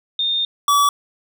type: tone pair in turn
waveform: sine / square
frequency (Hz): 3645 / 1145.3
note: A#7 / D6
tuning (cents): -40 / -44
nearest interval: octave + minor sixth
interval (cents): 2004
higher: first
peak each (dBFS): -17 / -13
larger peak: second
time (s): 0.19-0.45 / 0.68-0.89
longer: first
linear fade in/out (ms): 2
effects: none